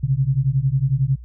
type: beating tone pair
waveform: sine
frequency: 129.1 / 140.1 Hz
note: C3 / C#3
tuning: -23 / +19 cents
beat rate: 11 Hz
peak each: -19 dBFS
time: 0.03-1.16 s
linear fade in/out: 10 ms
effects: added 60 Hz sine -35 dBFS peak until 1.24 s